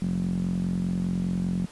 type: tone with band-pass filter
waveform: sawtooth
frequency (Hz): 45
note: F#1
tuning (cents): -47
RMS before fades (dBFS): -27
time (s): 0.01-1.66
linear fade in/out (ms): 10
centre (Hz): 190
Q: 7.9
effects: pink hiss -49 dBFS RMS until 1.71 s + resampled to 24000 Hz